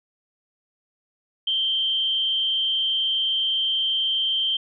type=tone with amplitude modulation; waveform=sine; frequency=3136 Hz; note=G7; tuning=in tune; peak=-18 dBFS; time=1.47-4.57 s; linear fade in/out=5 ms; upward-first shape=sine; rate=219 Hz; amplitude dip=45%; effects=none